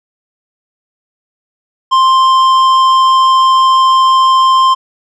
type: tone with tanh clipping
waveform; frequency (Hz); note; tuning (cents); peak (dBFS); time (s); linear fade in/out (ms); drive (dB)
sine; 1049; C6; +4; -7; 1.91-4.75; 20; 10
effects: none